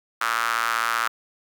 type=tone with high-pass filter; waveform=sawtooth; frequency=115.4 Hz; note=A#2; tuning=17 cents flat; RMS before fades=-24 dBFS; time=0.21-1.08 s; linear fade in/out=5 ms; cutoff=1300 Hz; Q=4.4; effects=none